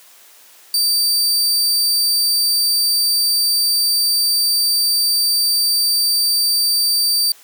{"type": "tone", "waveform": "sawtooth", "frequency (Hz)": 4645, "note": "D8", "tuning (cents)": -20, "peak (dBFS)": -11, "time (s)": [0.74, 7.32], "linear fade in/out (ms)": 2, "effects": ["white hiss -46 dBFS RMS until 7.43 s", "high-pass 400 Hz 12 dB/octave"]}